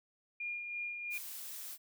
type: tone with tremolo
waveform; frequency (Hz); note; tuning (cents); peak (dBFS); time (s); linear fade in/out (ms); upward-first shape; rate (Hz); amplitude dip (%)
sine; 2417; D7; +49; -36; 0.4-1.18; 5; sine; 3; 40
type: noise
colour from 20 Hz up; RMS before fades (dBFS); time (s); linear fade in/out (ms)
blue; -45; 1.1-1.78; 50
effects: none